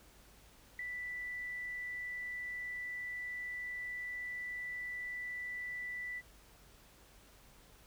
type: tone with ADSR envelope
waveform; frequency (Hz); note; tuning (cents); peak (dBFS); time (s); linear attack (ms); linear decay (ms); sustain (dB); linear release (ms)
sine; 1975.5; B6; 0; -34; 0.79-6.22; 4; 3; -5; 42
effects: added 50 Hz sine -65 dBFS peak until 7.86 s + pink hiss -62 dBFS RMS until 7.86 s